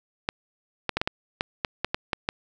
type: clicks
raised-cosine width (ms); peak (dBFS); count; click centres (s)
0.3; -8; 11; 0.289 / 0.893 / 0.97 / 1.015 / 1.075 / 1.409 / 1.648 / 1.846 / 1.945 / 2.132 / 2.289
effects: none